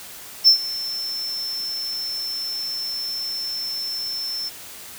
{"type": "tone with ADSR envelope", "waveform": "triangle", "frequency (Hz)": 5340, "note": "E8", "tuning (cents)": 22, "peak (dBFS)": -6, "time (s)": [0.44, 4.5], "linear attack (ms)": 35, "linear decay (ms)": 97, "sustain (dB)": -18, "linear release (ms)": 22, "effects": ["white hiss -39 dBFS RMS until 4.98 s"]}